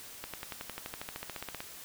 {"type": "accelerating click train", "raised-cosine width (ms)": 0.3, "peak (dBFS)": -22, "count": 19, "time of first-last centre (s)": [0.24, 1.605], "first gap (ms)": 97, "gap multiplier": 0.97, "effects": ["white hiss -48 dBFS RMS until 1.84 s"]}